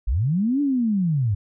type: linear two-way sweep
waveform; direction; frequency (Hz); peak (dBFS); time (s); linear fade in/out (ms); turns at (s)
sine; up then down; 42.67 to 293.7 to 93.7; -18; 0.07-1.35; 10; 0.61
effects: none